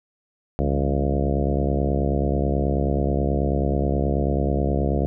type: harmonic tone with a mistuned harmonic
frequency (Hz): 69.3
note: C#2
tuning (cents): 0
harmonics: 1 / 2 / 3 / 4 / 5 / 6 / 7 / 8 / 9 / 10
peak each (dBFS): -23 / -26 / -28 / -29 / -30 / -31 / -31 / -32 / -33 / -33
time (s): 0.59-5.06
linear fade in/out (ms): 0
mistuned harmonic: 2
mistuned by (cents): +99
effects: none